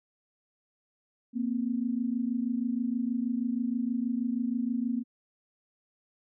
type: tone pair together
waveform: sine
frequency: 233.1 / 259.4 Hz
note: A#3 / C4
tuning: 0 / -15 cents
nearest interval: major second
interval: 185 cents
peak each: -29 / -31 dBFS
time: 1.33-5.04 s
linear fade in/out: 50 ms
effects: none